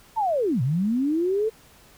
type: linear two-way sweep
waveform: sine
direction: down then up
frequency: 925 to 116.54 to 451.5 Hz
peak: -20 dBFS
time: 0.16-1.5 s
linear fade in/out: 20 ms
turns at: 0.62 s
effects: pink hiss -53 dBFS RMS until 1.97 s